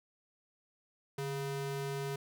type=ring-modulated tone; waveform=square; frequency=277.6 Hz; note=C#4; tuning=3 cents sharp; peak=-33 dBFS; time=1.18-2.16 s; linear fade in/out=5 ms; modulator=133 Hz; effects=none